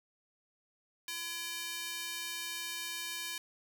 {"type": "tone with high-pass filter", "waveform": "square", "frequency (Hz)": 338.4, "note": "E4", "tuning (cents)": 45, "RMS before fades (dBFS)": -40, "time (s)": [1.08, 3.38], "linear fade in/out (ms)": 2, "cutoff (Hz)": 2500, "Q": 0.89, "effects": []}